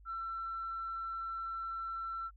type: tone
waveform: sine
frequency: 1344 Hz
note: E6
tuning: 33 cents sharp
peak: -36 dBFS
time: 0.05-2.31 s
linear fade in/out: 50 ms
effects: tanh soft clip ceiling -32 dBFS + added 50 Hz sine -55 dBFS peak until 2.36 s